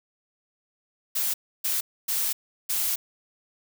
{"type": "noise bursts at uneven times", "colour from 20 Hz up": "blue", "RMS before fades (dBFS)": -26, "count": 4, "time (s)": [[1.15, 1.34], [1.64, 1.81], [2.08, 2.33], [2.69, 2.96]], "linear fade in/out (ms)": 10, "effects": []}